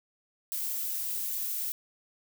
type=noise; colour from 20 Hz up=violet; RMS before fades=-33 dBFS; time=0.52-1.72 s; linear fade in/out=0 ms; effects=none

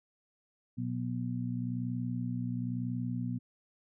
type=harmonic tone; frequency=61 Hz; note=B1; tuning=21 cents flat; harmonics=2 / 3 / 4; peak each=-35 / -39 / -36 dBFS; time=0.77-3.39 s; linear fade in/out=20 ms; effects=none

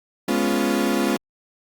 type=chord; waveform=35% pulse; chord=C# dominant seventh; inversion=second; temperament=equal; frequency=207.7 / 246.9 / 277.2 / 349.2 Hz; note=G#3 / B3 / C#4 / E#4; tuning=0 / 0 / 0 / 0 cents; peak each=-23 dBFS; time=0.28-1.17 s; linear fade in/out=5 ms; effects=Opus 48 kbps

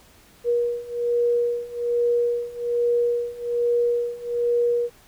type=beating tone pair; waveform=sine; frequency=476.9 / 478.1 Hz; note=A#4 / A#4; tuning=+39 / +44 cents; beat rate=1.2 Hz; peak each=-24 / -22 dBFS; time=0.44-4.9 s; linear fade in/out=50 ms; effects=pink hiss -53 dBFS RMS until 5.07 s

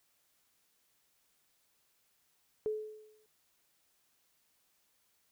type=tone with exponential decay; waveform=sine; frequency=430 Hz; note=A4; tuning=40 cents flat; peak=-29 dBFS; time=2.66-3.26 s; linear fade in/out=0 ms; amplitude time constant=130 ms; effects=white hiss -74 dBFS RMS until 5.31 s

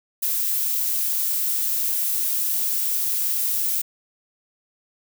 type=noise; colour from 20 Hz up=violet; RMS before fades=-23 dBFS; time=0.22-3.82 s; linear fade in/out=10 ms; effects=none

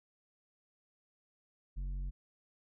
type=tone with tanh clipping; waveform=sine; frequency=46.25 Hz; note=F#1; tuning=in tune; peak=-37 dBFS; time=1.76-2.11 s; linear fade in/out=20 ms; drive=8 dB; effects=none

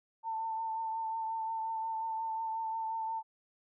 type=tone with vibrato; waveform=sine; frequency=894 Hz; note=A5; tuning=27 cents sharp; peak=-33 dBFS; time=0.23-3.23 s; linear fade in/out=50 ms; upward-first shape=triangle; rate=5.6 Hz; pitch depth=26 cents each way; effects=none

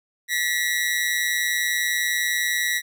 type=tone with amplitude modulation; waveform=sawtooth; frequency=1930 Hz; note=B6; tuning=40 cents flat; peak=-14 dBFS; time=0.28-2.82 s; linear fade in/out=50 ms; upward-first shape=sine; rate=160 Hz; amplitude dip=80%; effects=none

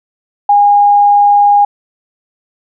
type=tone; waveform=sine; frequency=817 Hz; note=G#5; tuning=29 cents flat; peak=-4 dBFS; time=0.49-1.65 s; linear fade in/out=5 ms; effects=none

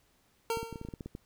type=tone with exponential decay; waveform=25% pulse; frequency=457.1 Hz; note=A#4; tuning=34 cents flat; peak=-24 dBFS; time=0.5-0.96 s; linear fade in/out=1 ms; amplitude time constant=99 ms
type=clicks; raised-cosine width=3 ms; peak=-27 dBFS; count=11; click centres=0.572 / 0.63 / 0.727 / 0.758 / 0.814 / 0.85 / 0.887 / 0.938 / 1.008 / 1.06 / 1.151 s
effects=pink hiss -69 dBFS RMS until 1.25 s

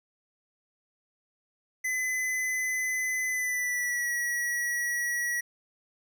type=tone with pitch glide; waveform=square; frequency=2020 to 1924.3 Hz; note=B6 to B6; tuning=+39 to -45 cents; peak=-28 dBFS; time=1.84-5.41 s; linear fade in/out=10 ms; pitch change=-84 cents; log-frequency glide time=3.28-4.1 s; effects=none

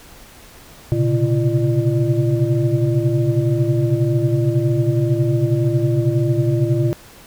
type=tone cluster; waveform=sine; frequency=117.8 / 130.4 / 139.7 / 341.2 / 600 Hz; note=A#2 / C3 / C#3 / F4 / D5; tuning=+19 / -5 / +14 / -40 / +37 cents; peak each=-19 / -20 / -21 / -20 / -28 dBFS; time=0.92-6.93 s; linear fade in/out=0 ms; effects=pink hiss -43 dBFS RMS until 7.26 s

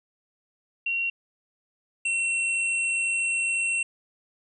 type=tone pair in turn; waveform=sine / square; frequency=2744 / 2717 Hz; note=F7 / F7; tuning=-31 / -48 cents; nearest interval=unison; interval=17 cents; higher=first; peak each=-24 dBFS; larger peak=neither; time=0.86-1.1 / 2.05-3.83 s; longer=second; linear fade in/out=5 ms; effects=resampled to 24000 Hz

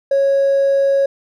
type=tone with hard clipping; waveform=triangle; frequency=551 Hz; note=C#5; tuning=11 cents flat; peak=-11 dBFS; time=0.11-1.06 s; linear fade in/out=5 ms; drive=2 dB; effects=none

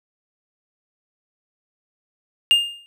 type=tone with exponential decay; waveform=triangle; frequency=2817 Hz; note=F7; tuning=14 cents sharp; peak=-7 dBFS; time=2.51-2.86 s; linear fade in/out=0 ms; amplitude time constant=74 ms; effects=none

